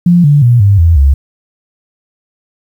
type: tone with pitch steps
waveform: sine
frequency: 174.61 / 145.14 / 120.65 / 100.29 / 83.36 / 69.29 Hz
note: F3 / D3 / B2 / G2 / E2 / C#2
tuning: 0 / -20 / -40 / +40 / +20 / 0 cents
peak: -3 dBFS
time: 0.06-1.14 s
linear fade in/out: 5 ms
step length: 180 ms
effects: 7-bit